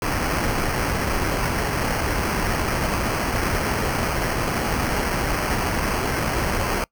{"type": "noise with sample-and-hold", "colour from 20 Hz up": "pink", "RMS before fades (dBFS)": -23, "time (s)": [0.02, 6.84], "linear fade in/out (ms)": 2, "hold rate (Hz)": 3675, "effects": ["noise-tail reverb RT60 0.1 s tail -25 dB re dry"]}